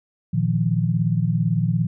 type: chord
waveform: sine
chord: Bb suspended fourth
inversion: none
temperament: equal with one note detuned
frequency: 116.54 / 155.56 / 173.11 Hz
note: Bb2 / Eb3 / F3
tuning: 0 / 0 / -15 cents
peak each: -22 dBFS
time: 0.33-1.87 s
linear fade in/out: 10 ms
effects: none